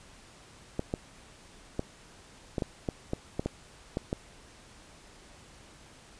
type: clicks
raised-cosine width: 2 ms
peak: -16 dBFS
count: 11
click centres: 0.794 / 0.939 / 1.794 / 2.582 / 2.622 / 2.888 / 3.134 / 3.395 / 3.46 / 3.971 / 4.129 s
effects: pink hiss -54 dBFS RMS until 6.19 s + resampled to 22050 Hz